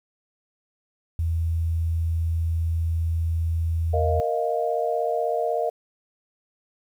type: tone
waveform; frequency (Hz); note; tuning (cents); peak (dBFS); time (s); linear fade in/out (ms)
sine; 82.5; E2; +2; -21; 1.19-4.2; 0
type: chord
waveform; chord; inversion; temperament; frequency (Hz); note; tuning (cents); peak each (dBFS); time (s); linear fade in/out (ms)
sine; Bb suspended fourth; none; equal; 466.2 / 622.3 / 698.5; Bb4 / Eb5 / F5; 0 / 0 / 0; -26; 3.93-5.7; 10
effects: 9-bit